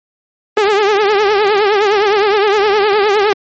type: tone with vibrato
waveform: sawtooth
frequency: 411.7 Hz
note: G#4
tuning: 15 cents flat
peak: -5 dBFS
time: 0.57-3.33 s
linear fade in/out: 2 ms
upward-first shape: triangle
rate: 9.7 Hz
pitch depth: 120 cents each way
effects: low-pass 4000 Hz 12 dB/octave + MP3 32 kbps